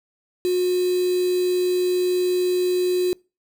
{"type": "tone with quantisation", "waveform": "sine", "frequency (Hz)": 362.1, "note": "F#4", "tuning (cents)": -37, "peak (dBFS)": -18, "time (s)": [0.45, 3.13], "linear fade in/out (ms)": 0, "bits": 5, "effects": ["noise-tail reverb RT60 0.3 s tail -26 dB re dry"]}